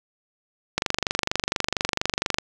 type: click train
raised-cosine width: 0.2 ms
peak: -4 dBFS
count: 40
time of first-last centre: 0.78-2.385 s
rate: 24.3 Hz
effects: none